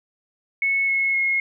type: tone with pitch steps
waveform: sine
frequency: 2200 / 2180 / 2160 Hz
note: C#7 / C#7 / C#7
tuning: -14 / -29 / -45 cents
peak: -18 dBFS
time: 0.62-1.4 s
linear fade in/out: 2 ms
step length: 260 ms
effects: none